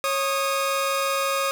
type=tone pair together; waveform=sawtooth; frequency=547.8 / 1239 Hz; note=C#5 / D#6; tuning=-21 / -8 cents; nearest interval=octave + major second; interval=1413 cents; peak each=-21 dBFS; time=0.04-1.51 s; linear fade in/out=0 ms; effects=none